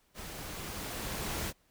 pink noise with level ramp, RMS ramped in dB -44 to -35 dBFS, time 0.14-1.53 s, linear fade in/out 50 ms, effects pink hiss -70 dBFS RMS until 1.7 s

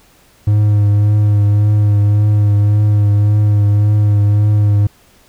triangle tone with vibrato, 103.83 Hz, G#2, in tune, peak -6 dBFS, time 0.47-4.87 s, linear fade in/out 5 ms, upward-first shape triangle, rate 1.8 Hz, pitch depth 26 cents each way, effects pink hiss -49 dBFS RMS until 5.28 s

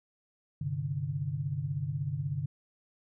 sine chord, G suspended fourth, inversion none, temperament just, 98 / 130.67 / 147 Hz, G2 / C3 / D3, 0 / -2 / +2 cents, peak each -39 / -35 / -33 dBFS, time 0.61-2.46 s, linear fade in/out 5 ms, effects none

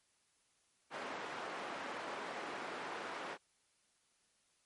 white band-pass noise, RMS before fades -44 dBFS, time 0.9-3.38 s, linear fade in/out 50 ms, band 290 to 1400 Hz, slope 12 dB/octave, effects white hiss -75 dBFS RMS until 4.65 s + MP3 48 kbps

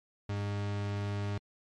40% pulse tone, 101.7 Hz, G#2, 36 cents flat, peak -31 dBFS, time 0.29-1.38 s, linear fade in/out 5 ms, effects low-pass 5000 Hz 12 dB/octave + MP3 64 kbps

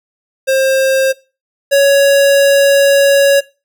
square tone pair in turn, 532 / 557.8 Hz, C5 / C#5, +29 / +11 cents, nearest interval minor second, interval 82 cents, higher second, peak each -10 / -7 dBFS, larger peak second, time 0.47-1.13 / 1.71-3.41 s, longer second, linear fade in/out 20 ms, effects noise-tail reverb RT60 0.3 s tail -21 dB re dry

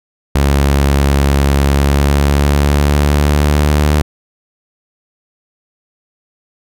sawtooth tone with pitch glide, 69.9 to 74.49 Hz, C#2 to D2, +15 to +25 cents, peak -5 dBFS, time 0.35-4.02 s, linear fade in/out 5 ms, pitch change +110 cents, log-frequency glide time 1.65-3.91 s, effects none

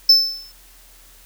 triangle tone with exponential decay, 5274 Hz, E8, in tune, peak -4 dBFS, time 0.09-0.52 s, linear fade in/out 5 ms, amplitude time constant 93 ms, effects added 40 Hz sine -49 dBFS peak until 1.25 s + white hiss -49 dBFS RMS until 1.25 s

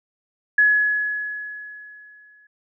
sine tone with exponential decay, 1692 Hz, G#6, 32 cents sharp, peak -11 dBFS, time 0.58-2.47 s, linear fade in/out 5 ms, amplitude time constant 410 ms, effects none

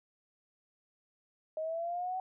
sine linear sweep, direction up, 622.3 to 755 Hz, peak -33 dBFS, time 1.57-2.2 s, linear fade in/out 2 ms, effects none

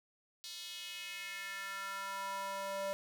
square tone with high-pass filter sweep, 196 Hz, G3, in tune, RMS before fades -42 dBFS, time 0.44-2.93 s, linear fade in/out 0 ms, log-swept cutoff 4100 to 600 Hz, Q 2.7, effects none

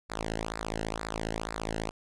sawtooth tone with flanger, 54.7 Hz, A1, 9 cents flat, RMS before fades -35 dBFS, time 0.09-1.91 s, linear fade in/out 20 ms, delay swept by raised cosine 0.32 to 0.87 ms, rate 2.1 Hz, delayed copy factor -0.9, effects resampled to 22050 Hz

